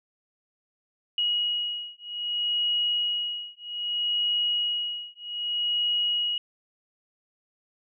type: beating tone pair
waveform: sine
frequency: 2899 / 2899.63 Hz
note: F#7 / F#7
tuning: -36 / -36 cents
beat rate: 0.63 Hz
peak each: -28 dBFS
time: 1.18-6.38 s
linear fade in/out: 2 ms
effects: none